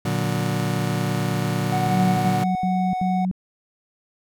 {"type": "chord", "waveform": "35% pulse", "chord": "Bb augmented", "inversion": "none", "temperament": "just", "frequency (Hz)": [116.54, 145.68, 182.1], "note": ["Bb2", "D3", "F#3"], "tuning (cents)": [0, -14, -27], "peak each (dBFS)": -24, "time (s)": [0.05, 2.44], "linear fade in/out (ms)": 5}
{"type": "tone", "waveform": "triangle", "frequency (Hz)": 740, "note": "F#5", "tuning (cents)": 0, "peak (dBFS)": -21, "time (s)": [1.72, 3.25], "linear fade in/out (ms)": 2}
{"type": "tone bursts", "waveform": "sine", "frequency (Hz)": 185, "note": "F#3", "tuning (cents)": 0, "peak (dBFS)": -20, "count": 4, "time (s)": [1.87, 3.313], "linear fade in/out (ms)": 0, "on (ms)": 300, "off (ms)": 81}
{"effects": []}